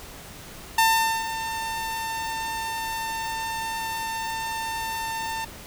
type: tone with ADSR envelope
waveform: sawtooth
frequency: 899 Hz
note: A5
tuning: 37 cents sharp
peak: -12 dBFS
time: 0.78-5.45 s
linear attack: 5 ms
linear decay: 450 ms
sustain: -12 dB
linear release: 8 ms
effects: pink hiss -42 dBFS RMS until 5.66 s